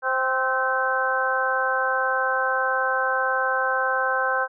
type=harmonic tone with a mistuned harmonic; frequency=261.6 Hz; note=C4; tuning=in tune; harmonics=2 / 3 / 4 / 5 / 6; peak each=-27 / -28 / -27 / -29 / -24 dBFS; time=0.02-4.48 s; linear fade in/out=50 ms; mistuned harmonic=6; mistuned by=-32 cents; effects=none